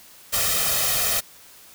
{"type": "noise with comb filter", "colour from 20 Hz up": "white", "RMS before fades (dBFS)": -22, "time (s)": [0.32, 1.21], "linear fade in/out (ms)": 20, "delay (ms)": 1.6, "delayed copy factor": 0.7, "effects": ["white hiss -48 dBFS RMS until 1.74 s"]}